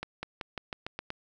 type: accelerating click train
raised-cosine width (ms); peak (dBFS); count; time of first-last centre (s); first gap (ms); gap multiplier
0.3; -19; 8; 0.03-1.104; 200; 0.91
effects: none